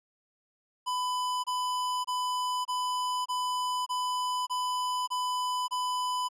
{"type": "tone bursts", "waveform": "square", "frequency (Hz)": 1000, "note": "B5", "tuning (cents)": 21, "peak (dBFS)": -29, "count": 9, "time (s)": [0.86, 6.288], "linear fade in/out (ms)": 20, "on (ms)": 580, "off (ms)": 26, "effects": ["low-pass 11000 Hz 12 dB/octave"]}